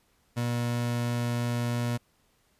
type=tone; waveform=30% pulse; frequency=119.8 Hz; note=A#2; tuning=48 cents sharp; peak=-24 dBFS; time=0.36-1.98 s; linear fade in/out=20 ms; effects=pink hiss -68 dBFS RMS until 2.59 s + resampled to 32000 Hz